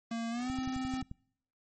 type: tone with pitch glide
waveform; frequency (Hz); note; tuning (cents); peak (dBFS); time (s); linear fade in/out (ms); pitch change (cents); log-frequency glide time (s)
square; 230 to 259.7; A#3 to C4; -23 to -13; -34; 0.11-1.02; 5; +210; 0.3-0.51
type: click train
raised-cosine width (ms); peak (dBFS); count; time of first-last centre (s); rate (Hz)
5; -29; 8; 0.5-1.114; 11.4
effects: noise-tail reverb RT60 0.7 s tail -26 dB re dry + MP3 32 kbps